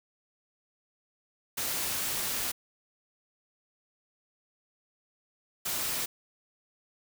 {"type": "noise bursts at uneven times", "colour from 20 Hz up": "white", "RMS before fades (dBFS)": -32, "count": 2, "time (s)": [[1.57, 2.52], [5.65, 6.06]], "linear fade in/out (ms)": 10, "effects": []}